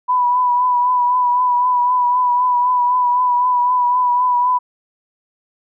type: tone with vibrato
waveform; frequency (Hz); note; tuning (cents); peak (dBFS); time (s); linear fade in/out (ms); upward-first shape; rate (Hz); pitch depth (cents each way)
sine; 987.8; B5; 0; -12; 0.08-4.59; 20; triangle; 3.9; 36
effects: none